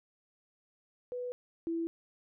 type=tone pair in turn; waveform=sine; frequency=493.9 / 332.1 Hz; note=B4 / E4; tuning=0 / +13 cents; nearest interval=perfect fifth; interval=687 cents; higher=first; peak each=-35 / -31 dBFS; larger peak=second; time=1.12-1.32 / 1.67-1.87 s; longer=neither; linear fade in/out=0 ms; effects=none